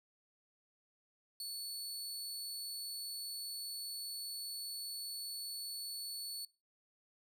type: tone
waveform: sawtooth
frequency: 4435 Hz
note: C#8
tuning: in tune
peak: -38 dBFS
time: 1.4-6.45 s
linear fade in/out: 2 ms
effects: noise-tail reverb RT60 0.3 s tail -22 dB re dry